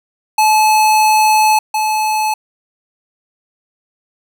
square tone pair in turn, 862 / 862 Hz, A5 / A5, -36 / -36 cents, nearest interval unison, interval 0 cents, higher neither, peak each -9 / -14 dBFS, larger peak first, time 0.38-1.59 / 1.74-2.34 s, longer first, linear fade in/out 5 ms, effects none

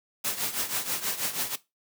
white noise with tremolo, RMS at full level -27 dBFS, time 0.24-1.56 s, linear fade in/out 10 ms, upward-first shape triangle, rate 6.2 Hz, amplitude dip 80%, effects noise-tail reverb RT60 0.2 s tail -17 dB re dry + high-pass 100 Hz 12 dB/octave

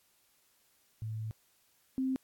sine tone pair in turn, 110 / 262.1 Hz, A2 / C4, 0 / +3 cents, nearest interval octave + minor third, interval 1503 cents, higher second, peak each -35 / -29 dBFS, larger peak second, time 1.02-1.31 / 1.98-2.16 s, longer first, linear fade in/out 0 ms, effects white hiss -70 dBFS RMS until 2.23 s + AAC 64 kbps

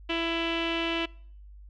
sawtooth tone with low-pass filter, 332.8 Hz, E4, 17 cents sharp, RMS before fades -29 dBFS, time 0.09-1.06 s, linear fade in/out 10 ms, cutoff 2900 Hz, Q 6.3, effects noise-tail reverb RT60 0.6 s tail -26 dB re dry + added 50 Hz sine -45 dBFS peak until 1.69 s

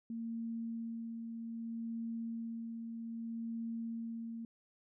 sine tone with tremolo, 229.1 Hz, A#3, 30 cents flat, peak -37 dBFS, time 0.1-4.45 s, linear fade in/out 2 ms, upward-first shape sine, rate 0.63 Hz, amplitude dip 35%, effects none

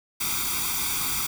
white noise with comb filter, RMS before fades -27 dBFS, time 0.2-1.27 s, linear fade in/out 10 ms, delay 0.85 ms, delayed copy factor +1, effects none

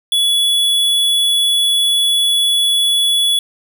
square tone, 3401 Hz, G#7, 40 cents sharp, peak -12 dBFS, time 0.12-3.39 s, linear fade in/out 2 ms, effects none

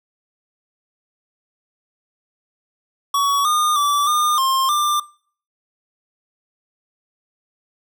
square tone with pitch steps, 1126 / 1218 / 1159 / 1212 / 1061 / 1189 Hz, C#6 / D#6 / D6 / D#6 / C6 / D6, +27 / -37 / -23 / -46 / +24 / +21 cents, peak -16 dBFS, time 3.14-5 s, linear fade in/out 5 ms, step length 310 ms, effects noise-tail reverb RT60 0.5 s tail -23 dB re dry

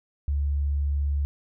sine tone, 71.4 Hz, D2, 48 cents flat, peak -22 dBFS, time 0.28-1.25 s, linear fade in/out 0 ms, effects none

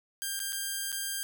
5% pulse tone with dropouts, 1595 Hz, G6, 30 cents sharp, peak -21 dBFS, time 0.22-1.23 s, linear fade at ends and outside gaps 0 ms, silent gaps 0.393-0.401 / 0.523-0.529 / 0.919-0.926 s, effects none

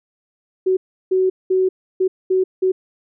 sine tone bursts at uneven times, 374.5 Hz, F#4, 21 cents sharp, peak -13 dBFS, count 6, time 0.66-0.77 / 1.11-1.3 / 1.5-1.69 / 2-2.08 / 2.3-2.44 / 2.62-2.72 s, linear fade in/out 10 ms, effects none

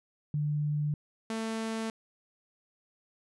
sine / sawtooth tone pair in turn, 148.6 / 223.2 Hz, D3 / A3, +21 / +25 cents, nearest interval perfect fifth, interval 704 cents, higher second, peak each -27 / -28 dBFS, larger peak first, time 0.34-0.94 / 1.3-1.9 s, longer neither, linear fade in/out 2 ms, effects resampled to 24000 Hz

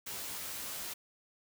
white noise with comb filter, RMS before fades -41 dBFS, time 0.06-0.94 s, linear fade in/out 10 ms, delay 15 ms, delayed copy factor +0.6, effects none

